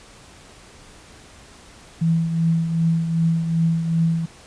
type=tone with tremolo; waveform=sine; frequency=164.81 Hz; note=E3; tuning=in tune; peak=-14 dBFS; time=2.01-4.26 s; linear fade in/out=10 ms; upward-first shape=triangle; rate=2.6 Hz; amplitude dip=60%; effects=pink hiss -46 dBFS RMS until 4.46 s + resampled to 22050 Hz